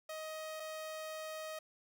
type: tone pair in turn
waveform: sawtooth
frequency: 628 / 628 Hz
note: D#5 / D#5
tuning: +16 / +16 cents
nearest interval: unison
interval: 0 cents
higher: neither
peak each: -38 / -38 dBFS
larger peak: neither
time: 0.09-0.6 / 0.6-1.59 s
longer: second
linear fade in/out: 5 ms
effects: none